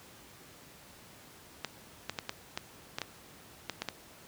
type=clicks; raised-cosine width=0.2 ms; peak=-16 dBFS; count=10; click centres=1.647 / 2.096 / 2.188 / 2.294 / 2.575 / 2.985 / 3.017 / 3.697 / 3.82 / 3.887 s; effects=pink hiss -54 dBFS RMS until 4.27 s + high-pass 80 Hz 12 dB/octave